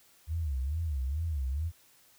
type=tone with vibrato; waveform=sine; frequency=73.42 Hz; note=D2; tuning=in tune; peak=-29 dBFS; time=0.27-1.72 s; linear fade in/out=50 ms; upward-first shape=sine; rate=2.3 Hz; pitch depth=230 cents each way; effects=white hiss -62 dBFS RMS until 2.18 s